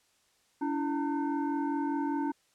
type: tone with frequency modulation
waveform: sine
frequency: 285.5 Hz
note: D4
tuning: 49 cents flat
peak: -28 dBFS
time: 0.61-2.32 s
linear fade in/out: 10 ms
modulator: 616 Hz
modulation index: 1
effects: white hiss -69 dBFS RMS until 2.54 s + low-pass 9000 Hz 12 dB/octave